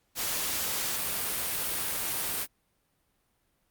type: noise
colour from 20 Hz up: white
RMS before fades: -31 dBFS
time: 0.15-2.47 s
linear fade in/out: 50 ms
effects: pink hiss -73 dBFS RMS until 3.7 s + Opus 48 kbps